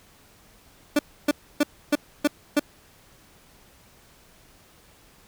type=tone bursts; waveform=30% pulse; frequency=293 Hz; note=D4; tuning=4 cents flat; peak=-14 dBFS; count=6; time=0.96-2.596 s; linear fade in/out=5 ms; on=31 ms; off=290 ms; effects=pink hiss -55 dBFS RMS until 5.27 s